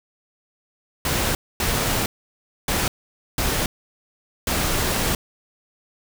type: noise bursts at uneven times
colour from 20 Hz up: pink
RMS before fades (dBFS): -22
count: 5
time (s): 1.05-1.35 / 1.6-2.06 / 2.68-2.88 / 3.38-3.66 / 4.47-5.15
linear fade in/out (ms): 2
effects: none